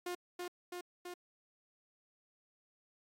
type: tone with echo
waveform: sawtooth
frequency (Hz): 355.6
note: F4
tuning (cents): +31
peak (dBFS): -34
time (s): 0.06-0.15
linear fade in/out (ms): 5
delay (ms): 330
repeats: 3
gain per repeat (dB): -2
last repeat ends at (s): 1.14
effects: AAC 48 kbps